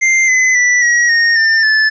square tone with pitch steps, 2093 / 2030 / 1968.7 / 1909.3 / 1851.8 / 1795.9 / 1741.8 Hz, C7 / B6 / B6 / A#6 / A#6 / A6 / A6, 0 / +47 / -6 / +41 / -12 / +35 / -18 cents, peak -9 dBFS, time 0.01-1.9 s, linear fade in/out 20 ms, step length 270 ms, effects resampled to 16000 Hz + 8-bit

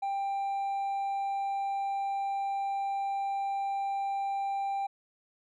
sine tone with hard clipping, 790 Hz, G5, 13 cents sharp, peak -30 dBFS, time 0.02-4.87 s, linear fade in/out 10 ms, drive 2 dB, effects none

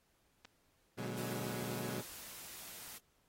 clicks, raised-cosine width 0.2 ms, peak -36 dBFS, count 2, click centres 0.449 / 0.453 s
20% pulse chord, G# half-diminished seventh, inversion first, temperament equal with one note detuned, 120.72 / 146.83 / 185 / 207.7 Hz, B2 / D3 / F#3 / G#3, -39 / 0 / 0 / 0 cents, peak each -38 / -43 / -40 / -41 dBFS, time 0.97-2.02 s, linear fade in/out 20 ms
white noise, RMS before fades -50 dBFS, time 1.16-2.99 s, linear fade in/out 20 ms
effects pink hiss -75 dBFS RMS until 3.28 s + AAC 48 kbps

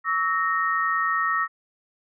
sine tone cluster, 1131 / 1300 / 1856 Hz, C#6 / E6 / A#6, +34 / -24 / -8 cents, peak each -27 / -24 / -25 dBFS, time 0.04-1.48 s, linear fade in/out 50 ms, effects none

